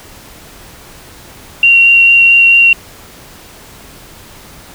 sine tone with vibrato, 2753 Hz, F7, 25 cents flat, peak -3 dBFS, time 1.63-2.73 s, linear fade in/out 2 ms, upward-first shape sine, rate 4.5 Hz, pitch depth 9 cents each way, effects pink hiss -36 dBFS RMS until 4.74 s

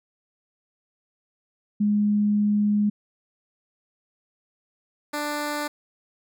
sine / 10% pulse tone pair in turn, 207.7 / 295.3 Hz, G#3 / D4, 0 / +10 cents, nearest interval tritone, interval 610 cents, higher second, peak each -18 dBFS, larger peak neither, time 1.8-2.9 / 5.13-5.68 s, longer first, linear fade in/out 10 ms, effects none

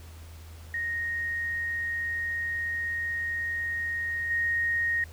sine tone with level steps, 1864.7 Hz, A#6, in tune, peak -28 / -24 dBFS, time 0.74-5.04 s, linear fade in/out 2 ms, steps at 4.3 s, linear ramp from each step 10 ms, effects added 81 Hz sine -43 dBFS peak until 5.12 s + pink hiss -53 dBFS RMS until 5.12 s

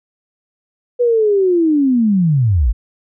sine linear sweep, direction down, 493.9 to 45 Hz, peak -10 dBFS, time 0.99-2.73 s, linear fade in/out 20 ms, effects none

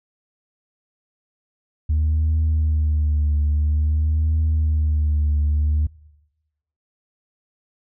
sine tone with vibrato, 76.3 Hz, D#2, 33 cents flat, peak -14 dBFS, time 1.89-5.87 s, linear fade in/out 10 ms, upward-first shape triangle, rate 0.5 Hz, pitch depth 59 cents each way, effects noise-tail reverb RT60 1.0 s tail -23 dB re dry + tanh soft clip ceiling -14 dBFS

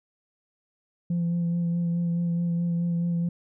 sine tone with vibrato, 171.3 Hz, F3, 33 cents flat, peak -21 dBFS, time 1.1-3.29 s, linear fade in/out 5 ms, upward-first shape sine, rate 4.7 Hz, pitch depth 18 cents each way, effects tanh soft clip ceiling -21 dBFS

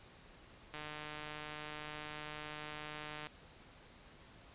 click train, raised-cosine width 0.3 ms, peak -29 dBFS, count 383, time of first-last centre 0.74-3.27 s, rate 151 Hz, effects pink hiss -59 dBFS RMS until 4.54 s + resampled to 8000 Hz

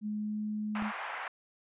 sine tone with pitch glide, 211 to 212.2 Hz, G#3 to G#3, +28 to +38 cents, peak -32 dBFS, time 0.01-0.92 s, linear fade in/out 50 ms, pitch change +10 cents, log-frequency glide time 0.18-0.39 s
pink band-pass noise, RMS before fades -39 dBFS, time 0.75-1.28 s, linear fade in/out 2 ms, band 760 to 2300 Hz, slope 24 dB/octave
click, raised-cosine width 3 ms, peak -32 dBFS, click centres 0.823 s
effects resampled to 8000 Hz

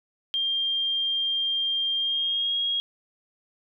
sine tone with pitch glide, 3195 to 3279 Hz, G7 to G#7, +32 to -23 cents, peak -23 dBFS, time 0.34-2.8 s, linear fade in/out 0 ms, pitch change +45 cents, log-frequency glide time 1.96-2.56 s, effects none

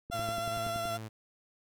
click train, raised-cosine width 3 ms, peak -29 dBFS, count 9, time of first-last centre 0.1-0.855 s, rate 10.6 Hz
30% pulse tone with vibrato, 682 Hz, F5, 41 cents flat, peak -30 dBFS, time 0.11-0.98 s, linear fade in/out 20 ms, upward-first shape triangle, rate 9.6 Hz, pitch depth 24 cents each way
sawtooth tone with tremolo, 110 Hz, A2, in tune, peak -36 dBFS, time 0.13-1.09 s, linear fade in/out 20 ms, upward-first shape square, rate 2.6 Hz, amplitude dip 30%
effects none

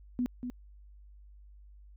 sine tone with echo, 246.9 Hz, B3, in tune, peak -27 dBFS, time 0.19-0.26 s, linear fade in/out 0 ms, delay 240 ms, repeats 1, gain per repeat -7 dB, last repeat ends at 0.5 s, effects added 50 Hz sine -51 dBFS peak until 1.96 s

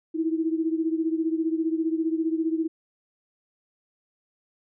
sine beating tone pair, 319.9 / 334.9 Hz, D#4 / E4, +48 / +27 cents, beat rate 15 Hz, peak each -24 / -28 dBFS, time 0.14-2.68 s, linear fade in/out 20 ms, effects none

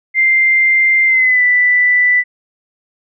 sine tone with pitch glide, 2093 to 1981.2 Hz, C7 to B6, 0 to +5 cents, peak -8 dBFS, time 0.14-2.24 s, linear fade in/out 50 ms, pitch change -95 cents, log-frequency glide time 1.06-1.43 s, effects none

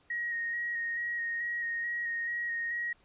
sine tone with vibrato, 1880 Hz, A#6, 14 cents sharp, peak -31 dBFS, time 0.1-2.93 s, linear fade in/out 5 ms, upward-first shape square, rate 2.3 Hz, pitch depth 16 cents each way, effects pink hiss -66 dBFS RMS until 3.04 s + resampled to 8000 Hz

